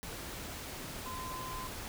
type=tone in noise; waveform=sine; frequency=1028 Hz; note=C6; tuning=31 cents flat; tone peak=-41 dBFS; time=1.06-1.67 s; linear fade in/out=0 ms; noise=pink; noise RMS=-43 dBFS; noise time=0.03-1.88 s; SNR=-1 dB; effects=none